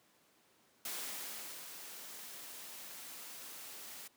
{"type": "noise with ADSR envelope", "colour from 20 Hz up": "white", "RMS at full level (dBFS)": -41, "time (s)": [0.85, 4.08], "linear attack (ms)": 3, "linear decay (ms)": 780, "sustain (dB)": -8, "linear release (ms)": 10, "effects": ["pink hiss -69 dBFS RMS until 4.16 s", "high-pass 200 Hz 12 dB/octave"]}